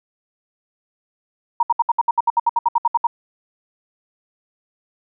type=tone bursts; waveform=sine; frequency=939 Hz; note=A#5; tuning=12 cents sharp; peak=-12 dBFS; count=16; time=1.6-3.07 s; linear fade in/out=5 ms; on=30 ms; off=66 ms; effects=none